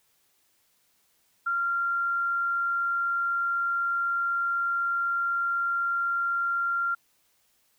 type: tone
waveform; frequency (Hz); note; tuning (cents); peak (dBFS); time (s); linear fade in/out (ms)
sine; 1384; F6; -16; -24; 1.46-6.95; 10
effects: white hiss -68 dBFS RMS until 7.78 s